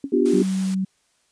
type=tone with exponential decay; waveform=sine; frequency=277.2 Hz; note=C#4; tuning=in tune; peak=-20 dBFS; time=0.04-0.13 s; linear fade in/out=2 ms; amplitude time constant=19 ms
type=chord; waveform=sine; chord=G dominant seventh; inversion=first; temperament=equal with one note detuned; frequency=246.9 / 293.7 / 353.9 / 392 Hz; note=B3 / D4 / F4 / G4; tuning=0 / 0 / +23 / 0 cents; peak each=-21 / -22 / -21 / -20 dBFS; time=0.12-0.43 s; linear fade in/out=10 ms
type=high-pass noise; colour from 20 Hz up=white; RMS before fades=-37 dBFS; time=0.25-0.75 s; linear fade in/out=10 ms; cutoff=190 Hz; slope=96 dB/octave
type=tone; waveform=sine; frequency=190 Hz; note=F#3; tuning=46 cents sharp; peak=-20 dBFS; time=0.33-0.85 s; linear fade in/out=10 ms
effects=white hiss -65 dBFS RMS until 1.31 s + resampled to 22050 Hz